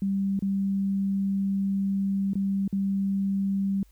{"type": "tone with dropouts", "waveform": "sine", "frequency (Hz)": 196, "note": "G3", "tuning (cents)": 0, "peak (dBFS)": -23, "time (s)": [0.02, 3.83], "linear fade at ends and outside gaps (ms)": 2, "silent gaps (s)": [[0.392, 0.423], [2.334, 2.354], [2.678, 2.727]], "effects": ["added 50 Hz sine -54 dBFS peak until 3.91 s", "white hiss -66 dBFS RMS until 3.91 s"]}